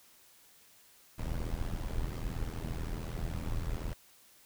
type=noise with amplitude modulation; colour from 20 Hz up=brown; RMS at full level=-32 dBFS; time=1.18-3.94 s; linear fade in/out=10 ms; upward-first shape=sine; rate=81.2 Hz; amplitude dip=85%; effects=white hiss -61 dBFS RMS until 4.45 s